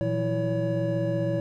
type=tone cluster; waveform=triangle; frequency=118.5 / 164.5 / 180.2 / 328.9 / 565 Hz; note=A#2 / E3 / F#3 / E4 / C#5; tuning=+29 / -3 / -45 / -4 / +33 cents; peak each=-27 / -29 / -35 / -29 / -26 dBFS; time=0.01-1.4 s; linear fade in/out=0 ms; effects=none